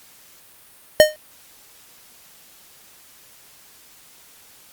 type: tone with exponential decay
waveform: square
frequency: 613 Hz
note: D#5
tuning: 26 cents flat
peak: -4 dBFS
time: 1-1.16 s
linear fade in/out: 0 ms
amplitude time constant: 34 ms
effects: white hiss -49 dBFS RMS until 4.72 s + Opus 48 kbps